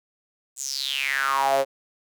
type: tone with high-pass filter sweep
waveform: sawtooth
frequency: 136.8 Hz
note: C#3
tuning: 23 cents flat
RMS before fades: -24 dBFS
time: 0.56-1.65 s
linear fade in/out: 50 ms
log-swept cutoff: 7800 to 510 Hz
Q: 7.6
effects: none